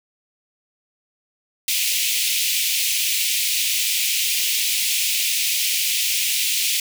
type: high-pass noise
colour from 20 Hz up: pink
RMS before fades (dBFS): -21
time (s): 1.68-6.8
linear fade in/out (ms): 2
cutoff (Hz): 2300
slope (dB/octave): 48
effects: none